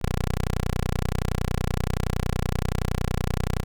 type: tone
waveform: 10% pulse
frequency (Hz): 30.65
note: B0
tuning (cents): -12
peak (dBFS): -15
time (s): 0.01-3.64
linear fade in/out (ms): 20
effects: none